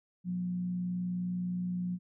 sine tone with frequency modulation, 179.7 Hz, F3, 50 cents sharp, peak -31 dBFS, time 0.24-1.99 s, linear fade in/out 50 ms, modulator 59.3 Hz, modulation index 0.25, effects none

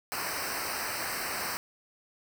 pink noise with comb filter, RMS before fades -34 dBFS, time 0.12-1.57 s, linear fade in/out 0 ms, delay 0.29 ms, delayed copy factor -0.95, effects none

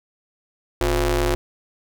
sawtooth ring-modulated tone, 156.1 Hz, D#3, 6 cents sharp, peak -11 dBFS, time 0.81-1.35 s, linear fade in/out 0 ms, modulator 201 Hz, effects none

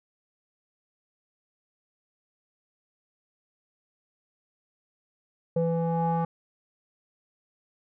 square tone with low-pass filter sweep, 166.5 Hz, E3, 18 cents sharp, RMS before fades -26 dBFS, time 5.56-6.25 s, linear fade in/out 5 ms, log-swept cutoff 540 to 980 Hz, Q 5.2, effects none

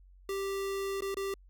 square tone with dropouts, 392 Hz, G4, in tune, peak -33 dBFS, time 0.29-1.34 s, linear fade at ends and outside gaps 2 ms, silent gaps 1.007-1.021 / 1.144-1.169 s, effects added 46 Hz sine -54 dBFS peak until 1.49 s

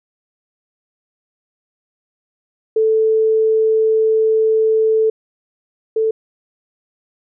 sine tone pair in turn, 440 / 441.7 Hz, A4 / A4, 0 / +7 cents, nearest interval unison, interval 7 cents, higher second, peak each -11 / -13 dBFS, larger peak first, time 2.76-5.1 / 5.96-6.11 s, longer first, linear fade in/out 5 ms, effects none

